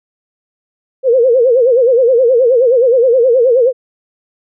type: tone with vibrato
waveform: sine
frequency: 493.9 Hz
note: B4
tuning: in tune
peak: -6 dBFS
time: 1.03-3.73 s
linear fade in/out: 50 ms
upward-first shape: sine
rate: 9.5 Hz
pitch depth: 140 cents each way
effects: none